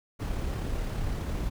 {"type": "noise with amplitude modulation", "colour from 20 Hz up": "brown", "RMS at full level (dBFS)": -30, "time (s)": [0.19, 1.5], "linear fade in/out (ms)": 20, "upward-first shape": "sine", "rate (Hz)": 35.5, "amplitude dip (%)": 25, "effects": []}